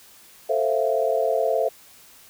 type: chord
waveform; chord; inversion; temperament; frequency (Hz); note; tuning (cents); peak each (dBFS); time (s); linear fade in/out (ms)
sine; F major seventh; first; equal with one note detuned; 443.3 / 523.3 / 659.3 / 698.5; A4 / C5 / E5 / F5; +13 / 0 / 0 / 0; -25 / -24 / -23 / -28; 0.49-1.69; 10
effects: white hiss -50 dBFS RMS until 2.29 s